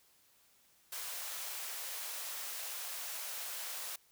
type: high-pass noise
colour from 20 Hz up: white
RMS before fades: -42 dBFS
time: 0.92-3.96 s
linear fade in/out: 5 ms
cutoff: 520 Hz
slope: 24 dB/octave
effects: white hiss -68 dBFS RMS until 4.11 s